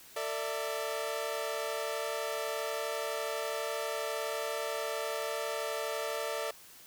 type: chord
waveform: sawtooth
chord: A suspended fourth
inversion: none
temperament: equal with one note detuned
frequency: 450.3 / 587.3 / 659.3 Hz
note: A4 / D5 / E5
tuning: +40 / 0 / 0 cents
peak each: -34 / -33 / -35 dBFS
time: 0.16-6.51 s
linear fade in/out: 5 ms
effects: white hiss -54 dBFS RMS until 6.86 s